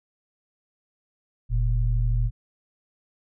sine tone pair together, 43.75 / 116.8 Hz, F1 / A#2, +4 / +4 cents, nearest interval octave + perfect fourth, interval 1700 cents, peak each -21 / -24 dBFS, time 1.49-2.31 s, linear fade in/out 50 ms, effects none

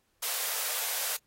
white high-pass noise, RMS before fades -32 dBFS, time 0.22-1.17 s, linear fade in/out 10 ms, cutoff 450 Hz, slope 96 dB/octave, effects pink hiss -73 dBFS RMS until 1.26 s + AAC 48 kbps

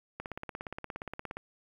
click train, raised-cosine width 0.5 ms, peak -23 dBFS, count 21, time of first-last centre 0.2-1.37 s, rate 17.1 Hz, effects 9-bit

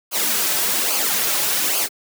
white noise with flanger, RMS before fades -20 dBFS, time 0.11-1.89 s, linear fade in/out 50 ms, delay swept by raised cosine 0.53 to 4.33 ms, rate 1.2 Hz, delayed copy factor -0.65, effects high-pass 200 Hz 12 dB/octave

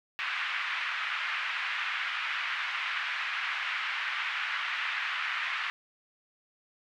white band-pass noise, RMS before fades -33 dBFS, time 0.19-5.7 s, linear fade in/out 0 ms, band 1200 to 2600 Hz, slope 24 dB/octave, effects none

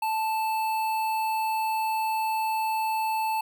square tone with notch filter, 880 Hz, A5, in tune, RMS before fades -27 dBFS, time 0.02-3.41 s, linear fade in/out 5 ms, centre 6100 Hz, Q 0.93, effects none

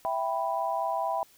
sine chord, E minor, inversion none, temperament equal, 659.3 / 784 / 987.8 Hz, E5 / G5 / B5, 0 / 0 / 0 cents, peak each -31 dBFS, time 0.05-1.23 s, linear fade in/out 0 ms, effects white hiss -59 dBFS RMS until 1.37 s

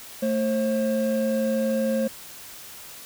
triangle tone pair together, 221.9 / 535.1 Hz, A3 / C5, +15 / +39 cents, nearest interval octave + minor third, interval 1524 cents, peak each -22 dBFS, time 0.22-2.08 s, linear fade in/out 10 ms, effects white hiss -42 dBFS RMS until 3.05 s

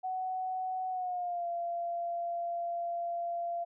sine tone with pitch glide, 746 to 688 Hz, F#5 to F5, +14 to -26 cents, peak -32 dBFS, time 0.03-3.65 s, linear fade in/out 20 ms, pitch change -140 cents, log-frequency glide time 0.89-1.47 s, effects none

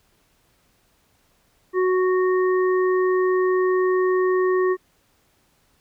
harmonic tone, 369.6 Hz, F#4, 2 cents flat, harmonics 1 / 3 / 5, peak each -17 / -27 / -31 dBFS, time 1.73-4.77 s, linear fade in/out 50 ms, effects pink hiss -63 dBFS RMS until 5.8 s

